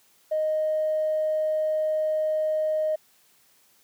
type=tone with tanh clipping; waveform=triangle; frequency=621 Hz; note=D#5; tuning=3 cents flat; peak=-22 dBFS; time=0.31-2.96 s; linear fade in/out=10 ms; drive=4 dB; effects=white hiss -61 dBFS RMS until 3.83 s + high-pass 100 Hz 12 dB/octave